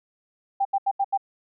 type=tone bursts; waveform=sine; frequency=789 Hz; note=G5; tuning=11 cents sharp; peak=-19 dBFS; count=5; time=0.6-1.176 s; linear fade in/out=10 ms; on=52 ms; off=79 ms; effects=none